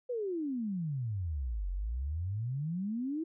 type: exponential two-way sweep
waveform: sine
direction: down then up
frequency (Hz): 511 to 43.89 to 333.5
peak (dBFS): -32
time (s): 0.09-3.24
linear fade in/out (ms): 10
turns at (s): 1.7
effects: none